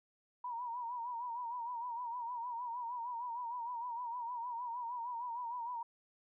sine tone with vibrato, 957 Hz, A#5, 45 cents sharp, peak -38 dBFS, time 0.44-5.83 s, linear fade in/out 5 ms, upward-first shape sine, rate 6.5 Hz, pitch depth 76 cents each way, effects none

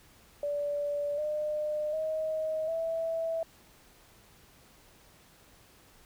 sine tone with pitch steps, 580 / 604.3 / 629.6 / 655.9 Hz, D5 / D5 / D#5 / E5, -22 / +49 / +20 / -9 cents, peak -29 dBFS, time 0.43-3.43 s, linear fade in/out 2 ms, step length 750 ms, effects pink hiss -59 dBFS RMS until 6.05 s

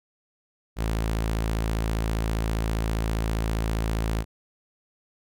sawtooth tone, 55 Hz, A1, in tune, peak -20 dBFS, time 0.76-4.25 s, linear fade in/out 50 ms, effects none

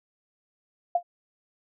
sine tone with exponential decay, 700 Hz, F5, 4 cents sharp, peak -16 dBFS, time 0.95-1.03 s, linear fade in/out 5 ms, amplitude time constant 17 ms, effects none

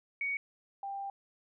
sine tone pair in turn, 2239 / 791.6 Hz, C#7 / G5, +17 / +17 cents, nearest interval octave + tritone, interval 1800 cents, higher first, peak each -31 / -36 dBFS, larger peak first, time 0.21-0.37 / 0.83-1.1 s, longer second, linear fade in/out 2 ms, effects none

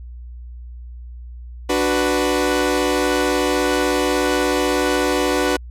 sawtooth chord, B minor, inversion first, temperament equal, 293.7 / 370 / 493.9 Hz, D4 / F#4 / B4, 0 / 0 / 0 cents, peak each -17 dBFS, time 1.69-5.57 s, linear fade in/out 10 ms, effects added 60 Hz sine -32 dBFS peak until 5.7 s + low-pass 12000 Hz 12 dB/octave

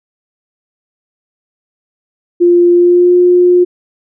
sine tone with pitch glide, 349.2 to 356.7 Hz, F4 to F4, 0 to +37 cents, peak -4 dBFS, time 2.4-3.65 s, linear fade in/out 20 ms, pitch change +37 cents, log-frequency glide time 2.72-3.15 s, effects none

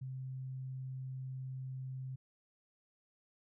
sine tone, 130.81 Hz, C3, in tune, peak -40 dBFS, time 0.01-2.16 s, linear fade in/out 10 ms, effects none

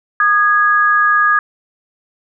sine tone pair together, 1225.9 / 1661.2 Hz, D#6 / G#6, -26 / 0 cents, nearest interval perfect fourth, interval 526 cents, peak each -12 dBFS, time 0.2-1.39 s, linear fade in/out 2 ms, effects none

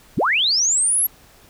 sine linear sweep, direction up, 55 to 11660 Hz, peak -15 dBFS, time 0.17-1.07 s, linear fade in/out 10 ms, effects pink hiss -50 dBFS RMS until 1.49 s

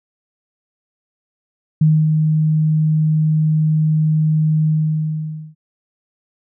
sine tone with ADSR envelope, 155.56 Hz, D#3, in tune, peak -8 dBFS, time 1.81-5.55 s, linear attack 6 ms, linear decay 250 ms, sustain -4 dB, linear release 870 ms, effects none

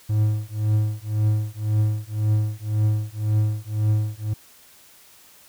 triangle tone with tremolo, 106.9 Hz, A2, 49 cents flat, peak -13 dBFS, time 0.09-4.34 s, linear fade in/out 10 ms, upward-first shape triangle, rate 1.9 Hz, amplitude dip 100%, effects white hiss -51 dBFS RMS until 5.48 s

